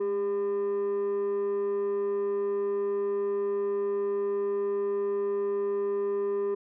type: tone with frequency modulation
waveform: sine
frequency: 401.4 Hz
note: G4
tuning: 41 cents sharp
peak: -23 dBFS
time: 0-6.55 s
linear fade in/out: 10 ms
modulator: 609 Hz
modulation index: 0.25
effects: tanh soft clip ceiling -25 dBFS